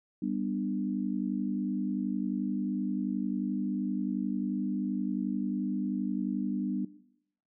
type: chord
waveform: sine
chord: G major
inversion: none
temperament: equal with one note detuned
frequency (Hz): 196 / 246.9 / 298.8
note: G3 / B3 / D4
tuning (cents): 0 / 0 / +30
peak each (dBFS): -33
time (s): 0.22-6.85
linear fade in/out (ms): 5
effects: noise-tail reverb RT60 0.8 s tail -19 dB re dry